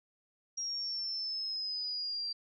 sine linear sweep, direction down, 5640 to 4699 Hz, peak -34 dBFS, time 0.57-2.33 s, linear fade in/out 10 ms, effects none

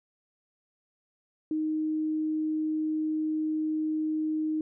sine tone, 311.1 Hz, D#4, in tune, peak -26 dBFS, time 1.51-4.61 s, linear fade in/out 2 ms, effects none

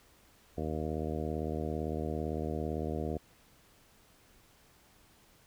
harmonic tone, 77.78 Hz, D#2, in tune, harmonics 1 / 2 / 3 / 4 / 5 / 6 / 7 / 8 / 9, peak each -38 / -40 / -40 / -41 / -41 / -41 / -46 / -45 / -45 dBFS, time 0.57-3.18 s, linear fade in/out 10 ms, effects pink hiss -63 dBFS RMS until 5.46 s

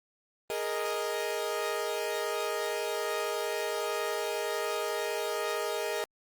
sawtooth chord, Ab suspended second, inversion none, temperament equal, 415.3 / 466.2 / 622.3 Hz, Ab4 / Bb4 / Eb5, 0 / 0 / 0 cents, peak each -31 dBFS, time 0.5-6.04 s, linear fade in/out 0 ms, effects Opus 32 kbps

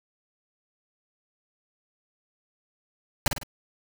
pink noise with echo, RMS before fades -21 dBFS, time 3.26-3.28 s, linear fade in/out 2 ms, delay 51 ms, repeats 3, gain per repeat -6 dB, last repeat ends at 3.433 s, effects none

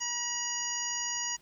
harmonic tone, 961 Hz, B5, 48 cents flat, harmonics 1 / 2 / 3 / 5 / 6 / 7, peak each -41 / -40 / -41 / -41 / -38 / -34 dBFS, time 0-1.37 s, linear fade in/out 20 ms, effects pink hiss -63 dBFS RMS until 1.41 s

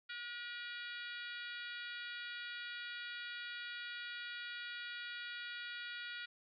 harmonic tone with a mistuned harmonic, 480 Hz, B4, 49 cents flat, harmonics 3 / 4 / 5 / 6 / 7 / 8 / 9 / 10, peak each -46 / -50 / -52 / -54 / -52 / -53 / -58 / -66 dBFS, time 0.09-6.26 s, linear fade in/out 10 ms, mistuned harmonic 9, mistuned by +54 cents, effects MP3 96 kbps

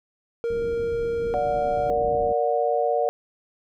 triangle tone, 466.2 Hz, A#4, in tune, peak -21 dBFS, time 0.44-1.9 s, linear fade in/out 0 ms
pink low-pass noise, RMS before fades -37 dBFS, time 0.5-2.33 s, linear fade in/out 2 ms, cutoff 380 Hz, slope 24 dB/octave
sine chord, Bb augmented, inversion none, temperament just, 466.2 / 582.7 / 728.4 Hz, Bb4 / D5 / F#5, 0 / -14 / -27 cents, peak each -24 dBFS, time 1.34-3.09 s, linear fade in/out 0 ms
effects none

